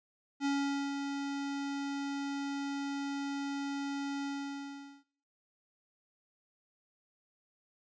square tone with ADSR envelope, 280 Hz, C#4, 18 cents sharp, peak -29 dBFS, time 0.4-5.04 s, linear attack 53 ms, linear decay 470 ms, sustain -6 dB, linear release 790 ms, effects noise-tail reverb RT60 0.5 s tail -19 dB re dry + resampled to 16000 Hz

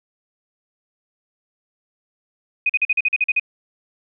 sine tone bursts, 2498 Hz, D#7, 6 cents sharp, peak -14 dBFS, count 10, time 2.66-3.397 s, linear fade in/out 5 ms, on 35 ms, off 43 ms, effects none

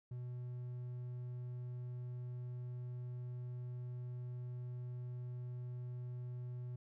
triangle tone, 123.47 Hz, B2, in tune, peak -40 dBFS, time 0.11-6.76 s, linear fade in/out 5 ms, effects none

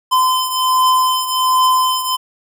square beating tone pair, 1025 / 1026.3 Hz, C6 / C6, -36 / -34 cents, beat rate 1.3 Hz, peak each -14 / -19 dBFS, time 0.11-2.17 s, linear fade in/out 20 ms, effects none

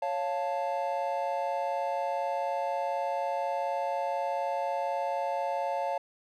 triangle chord, Db augmented, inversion none, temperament equal, 554.4 / 698.5 / 880 Hz, Db5 / F5 / A5, 0 / 0 / 0 cents, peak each -31 dBFS, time 0.02-5.98 s, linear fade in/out 5 ms, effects none

